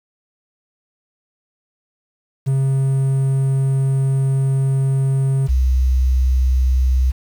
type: tone pair in turn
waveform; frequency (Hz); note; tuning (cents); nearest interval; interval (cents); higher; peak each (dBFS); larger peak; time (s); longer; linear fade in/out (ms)
triangle / sine; 134.8 / 63.99; C#3 / C2; -48 / -38; octave + minor second; 1290; first; -12; neither; 2.46-5.48 / 5.48-7.12; first; 20
effects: 7-bit